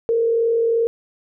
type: tone with frequency modulation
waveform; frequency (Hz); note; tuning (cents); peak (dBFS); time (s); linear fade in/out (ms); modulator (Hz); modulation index
sine; 460.1; A#4; -23; -15; 0.09-0.87; 0; 42.8; 0.37
effects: none